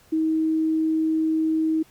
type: tone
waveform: sine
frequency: 317.6 Hz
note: D#4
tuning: 36 cents sharp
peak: -19 dBFS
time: 0.12-1.83 s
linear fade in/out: 10 ms
effects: pink hiss -56 dBFS RMS until 1.9 s